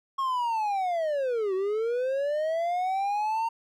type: linear two-way sweep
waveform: triangle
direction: down then up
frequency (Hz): 1093 to 370 to 922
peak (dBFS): -23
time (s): 0.18-3.49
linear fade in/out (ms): 10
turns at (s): 1.54
effects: none